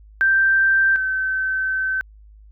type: tone pair in turn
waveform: sine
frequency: 1568 / 1536.6 Hz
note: G6 / G6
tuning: 0 / -35 cents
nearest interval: unison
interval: 35 cents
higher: first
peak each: -13 / -19 dBFS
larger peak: first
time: 0.21-0.96 / 0.96-2.01 s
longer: second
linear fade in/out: 0 ms
effects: added 52 Hz sine -43 dBFS peak until 2.51 s